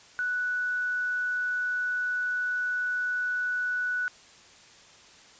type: tone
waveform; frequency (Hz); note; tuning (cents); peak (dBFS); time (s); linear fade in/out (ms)
sine; 1480; F#6; 0; -26; 0.19-4.08; 0
effects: white hiss -53 dBFS RMS until 5.39 s + resampled to 16000 Hz